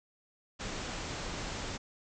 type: low-pass noise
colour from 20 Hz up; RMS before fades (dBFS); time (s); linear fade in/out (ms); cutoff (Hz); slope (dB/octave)
pink; -39; 0.59-1.78; 20; 7700; 96
effects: none